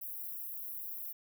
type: high-pass noise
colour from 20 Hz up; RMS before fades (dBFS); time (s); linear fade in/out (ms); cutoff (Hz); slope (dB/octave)
white; -42; 0.01-1.13; 10; 12000; 48
effects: none